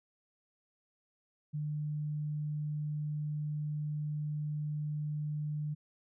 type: tone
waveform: sine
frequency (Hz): 150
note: D3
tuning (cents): +37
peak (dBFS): -33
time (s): 1.53-5.75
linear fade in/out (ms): 20
effects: none